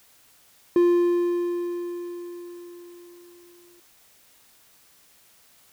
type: tone with exponential decay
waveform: triangle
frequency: 349.2 Hz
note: F4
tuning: in tune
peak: -12 dBFS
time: 0.76-3.8 s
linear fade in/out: 2 ms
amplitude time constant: 660 ms
effects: white hiss -57 dBFS RMS until 5.72 s